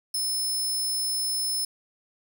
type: tone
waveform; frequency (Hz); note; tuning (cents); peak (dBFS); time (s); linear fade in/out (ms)
20% pulse; 5240; E8; -11; -20; 0.14-1.65; 5
effects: none